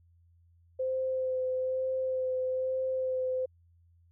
sine tone with vibrato, 517 Hz, C5, 21 cents flat, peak -28 dBFS, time 0.79-3.46 s, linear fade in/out 10 ms, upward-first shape sine, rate 1.1 Hz, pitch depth 14 cents each way, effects added 85 Hz sine -60 dBFS peak until 4.11 s

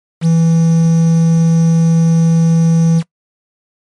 triangle tone with quantisation, 164.81 Hz, E3, in tune, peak -5 dBFS, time 0.21-3.03 s, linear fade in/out 50 ms, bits 5, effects noise-tail reverb RT60 0.1 s tail -22 dB re dry + MP3 48 kbps

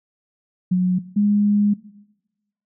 sine tone pair in turn, 182.1 / 205.9 Hz, F#3 / G#3, -27 / -15 cents, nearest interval major second, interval 212 cents, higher second, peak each -14 / -14 dBFS, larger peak neither, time 0.71-0.99 / 1.16-1.74 s, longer second, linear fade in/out 10 ms, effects noise-tail reverb RT60 1.0 s tail -18 dB re dry

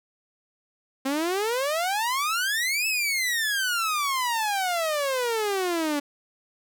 sawtooth exponential two-way sweep, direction up then down, 261.6 to 2637 to 283.2 Hz, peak -20 dBFS, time 1.05-6 s, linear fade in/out 10 ms, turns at 2.87 s, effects none

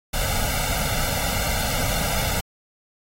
pink noise with comb filter, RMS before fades -24 dBFS, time 0.13-2.41 s, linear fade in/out 10 ms, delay 1.4 ms, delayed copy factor +0.9, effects AAC 48 kbps

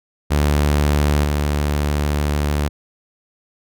sawtooth tone with level steps, 73.42 Hz, D2, in tune, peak -10 / -13 dBFS, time 0.3-2.69 s, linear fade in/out 20 ms, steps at 1.24 s, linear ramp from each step 5 ms, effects none

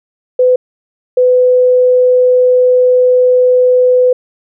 sine tone pair in turn, 504 / 501.8 Hz, B4 / B4, +35 / +28 cents, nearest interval unison, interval 7 cents, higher first, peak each -5 dBFS, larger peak neither, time 0.39-0.56 / 1.17-4.13 s, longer second, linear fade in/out 5 ms, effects none

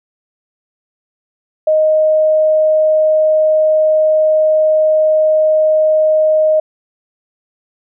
sine tone, 622.3 Hz, D#5, in tune, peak -8 dBFS, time 1.67-6.6 s, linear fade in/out 5 ms, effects none

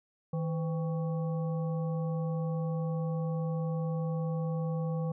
harmonic tone with a mistuned harmonic, 159.2 Hz, D#3, 40 cents sharp, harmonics 1 / 3 / 5 / 7, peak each -30 / -38 / -46 / -49 dBFS, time 0.33-5.12 s, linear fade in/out 5 ms, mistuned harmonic 3, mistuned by +100 cents, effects none

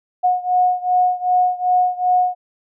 sine beating tone pair, 726 / 728.6 Hz, F#5 / F#5, -33 / -27 cents, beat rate 2.6 Hz, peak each -16 / -18 dBFS, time 0.23-2.35 s, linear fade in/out 20 ms, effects none

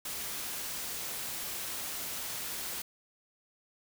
white noise, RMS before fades -38 dBFS, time 0.05-2.82 s, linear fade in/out 5 ms, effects none

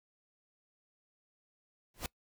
pink noise with exponential growth, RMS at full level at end -32 dBFS, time 1.94-2.06 s, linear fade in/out 2 ms, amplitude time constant 25 ms, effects noise-tail reverb RT60 0.1 s tail -23 dB re dry

